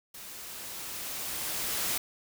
white noise with level ramp, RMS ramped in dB -45 to -30 dBFS, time 0.14-1.98 s, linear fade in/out 5 ms, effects none

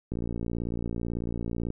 click train, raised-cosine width 3 ms, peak -19 dBFS, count 93, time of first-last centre 0.12-1.703 s, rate 58.1 Hz, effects none

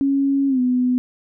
sine tone with pitch glide, 276 to 250.2 Hz, C#4 to B3, -7 to +23 cents, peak -15 dBFS, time 0.01-0.98 s, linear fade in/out 0 ms, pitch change -170 cents, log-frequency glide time 0.48-0.6 s, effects none

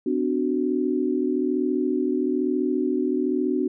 sine tone cluster, 255.6 / 296.7 / 370.9 Hz, C4 / D4 / F#4, -40 / +18 / +4 cents, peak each -25 dBFS, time 0.06-3.68 s, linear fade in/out 5 ms, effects none

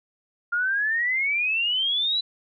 sine exponential sweep, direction up, 1396.9 to 4000 Hz, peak -21 dBFS, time 0.52-2.21 s, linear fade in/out 10 ms, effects none

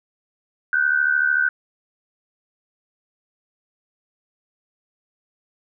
sine tone pair together, 1467.6 / 1541 Hz, F#6 / G6, -15 / -30 cents, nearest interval minor second, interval 85 cents, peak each -19 dBFS, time 0.73-1.49 s, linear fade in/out 2 ms, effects none

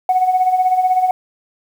sine tone with tremolo, 740 Hz, F#5, in tune, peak -8 dBFS, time 0.09-1.11 s, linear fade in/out 2 ms, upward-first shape sine, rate 16 Hz, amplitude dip 65%, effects tanh soft clip ceiling -6 dBFS + 7-bit

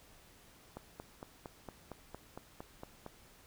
click train, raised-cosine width 1 ms, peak -30 dBFS, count 11, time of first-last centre 0.77-3.064 s, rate 4.36 Hz, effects pink hiss -61 dBFS RMS until 3.46 s

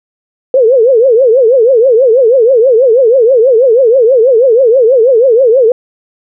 sine tone with vibrato, 488.7 Hz, B4, 18 cents flat, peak -3 dBFS, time 0.54-5.72 s, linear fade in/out 2 ms, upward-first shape triangle, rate 6.2 Hz, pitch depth 240 cents each way, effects none

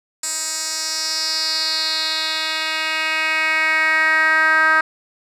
10% pulse tone with band-pass filter sweep, 315.9 Hz, D#4, 26 cents sharp, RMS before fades -19 dBFS, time 0.23-4.81 s, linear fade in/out 5 ms, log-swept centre 7500 to 1500 Hz, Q 3.6, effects none

